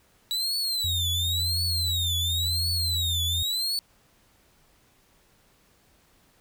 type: tone with vibrato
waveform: 40% pulse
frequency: 3900 Hz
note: B7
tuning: 23 cents flat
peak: -24 dBFS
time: 0.31-3.79 s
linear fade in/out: 0 ms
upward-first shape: triangle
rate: 0.94 Hz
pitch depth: 240 cents each way
type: tone with pitch glide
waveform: sine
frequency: 87.31 to 85.12 Hz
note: F2 to F2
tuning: 0 to -44 cents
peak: -28 dBFS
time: 0.84-3.43 s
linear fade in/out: 5 ms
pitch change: -44 cents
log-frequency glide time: 0.97-3.3 s
effects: pink hiss -62 dBFS RMS until 6.4 s